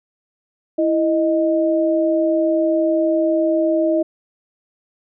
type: tone pair together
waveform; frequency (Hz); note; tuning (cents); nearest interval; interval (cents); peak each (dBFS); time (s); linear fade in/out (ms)
sine; 329.6 / 622.2; E4 / D#5; 0 / 0; major seventh; 1100; -17; 0.78-4.03; 10
effects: none